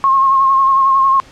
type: tone with vibrato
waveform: sine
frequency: 1077 Hz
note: C6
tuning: 50 cents sharp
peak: -8 dBFS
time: 0.04-1.2 s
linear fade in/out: 0 ms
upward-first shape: sine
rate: 11 Hz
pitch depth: 31 cents each way
effects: pink hiss -42 dBFS RMS until 1.31 s + low-pass 6000 Hz 12 dB/octave